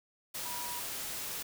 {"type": "tone in noise", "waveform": "sine", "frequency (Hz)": 968, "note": "B5", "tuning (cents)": -35, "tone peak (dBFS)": -42, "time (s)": [0.45, 0.8], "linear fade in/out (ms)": 10, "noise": "white", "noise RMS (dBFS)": -39, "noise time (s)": [0.34, 1.43], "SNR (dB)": -6, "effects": []}